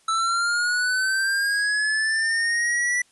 square linear sweep, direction up, 1314 to 1969 Hz, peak -21 dBFS, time 0.08-3.02 s, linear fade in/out 5 ms, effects white hiss -60 dBFS RMS until 3.11 s + resampled to 24000 Hz

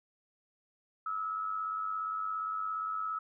sine tone with amplitude modulation, 1294 Hz, E6, 32 cents flat, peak -30 dBFS, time 1.06-3.19 s, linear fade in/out 5 ms, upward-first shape sine, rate 97.3 Hz, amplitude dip 55%, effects none

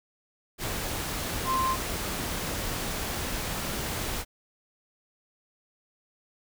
sine tone in noise, 1047 Hz, C6, 1 cent sharp, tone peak -24 dBFS, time 1.45-1.77 s, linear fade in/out 50 ms, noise pink, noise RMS -32 dBFS, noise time 0.58-4.25 s, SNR +5 dB, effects none

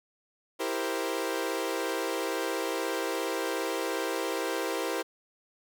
sawtooth chord, C dominant seventh, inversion first, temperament equal, 329.6 / 392 / 466.2 / 523.3 Hz, E4 / G4 / Bb4 / C5, 0 / 0 / 0 / 0 cents, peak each -31 dBFS, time 0.59-5.03 s, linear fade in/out 20 ms, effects none

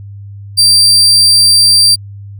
35% pulse tone, 4699 Hz, D8, in tune, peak -3 dBFS, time 0.57-1.96 s, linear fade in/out 20 ms, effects added 100 Hz sine -26 dBFS peak until 2.39 s

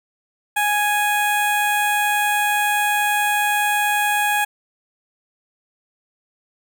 15% pulse tone with notch filter, 830.6 Hz, G#5, in tune, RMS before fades -19 dBFS, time 0.56-4.45 s, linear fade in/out 10 ms, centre 4500 Hz, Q 1, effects none

